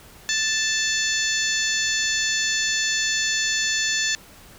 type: harmonic tone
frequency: 880 Hz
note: A5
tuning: in tune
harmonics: 2 / 3 / 4 / 5 / 6 / 7 / 8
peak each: -25 / -30 / -28 / -29 / -32 / -29 / -29 dBFS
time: 0.29-4.15 s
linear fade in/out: 0 ms
effects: pink hiss -47 dBFS RMS until 4.58 s